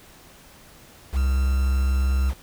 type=tone with quantisation; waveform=triangle; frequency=65.8 Hz; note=C2; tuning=10 cents sharp; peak=-16 dBFS; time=1.12-2.34 s; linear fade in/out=50 ms; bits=6; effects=pink hiss -49 dBFS RMS until 2.42 s